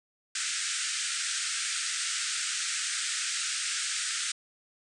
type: band-pass noise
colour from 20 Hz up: white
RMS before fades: -32 dBFS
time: 0.35-4.32 s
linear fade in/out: 5 ms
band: 1300 to 9100 Hz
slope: 96 dB/octave
effects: none